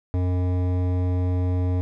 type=tone with hard clipping; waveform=triangle; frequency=90.4 Hz; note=F#2; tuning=40 cents flat; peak=-22 dBFS; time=0.14-1.81 s; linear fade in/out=0 ms; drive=18 dB; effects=none